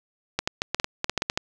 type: clicks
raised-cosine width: 0.2 ms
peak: -6 dBFS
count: 12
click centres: 0.39 / 0.475 / 0.619 / 0.746 / 0.799 / 0.844 / 1.044 / 1.096 / 1.177 / 1.221 / 1.299 / 1.375 s
effects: none